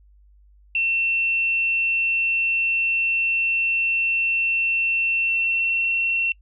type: tone with pitch glide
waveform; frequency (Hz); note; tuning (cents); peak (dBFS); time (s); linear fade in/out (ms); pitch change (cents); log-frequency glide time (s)
sine; 2700 to 2716; E7 to F7; +41 to -49; -19; 0.75-6.32; 2; +10; 5.22-5.92
effects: noise-tail reverb RT60 0.1 s tail -24 dB re dry + added 50 Hz sine -50 dBFS peak until 6.41 s